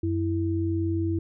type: tone pair together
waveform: sine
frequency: 92.5 / 329.6 Hz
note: F#2 / E4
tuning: 0 / 0 cents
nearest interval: octave + minor seventh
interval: 2200 cents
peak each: -26 / -26 dBFS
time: 0.03-1.19 s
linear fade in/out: 5 ms
effects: none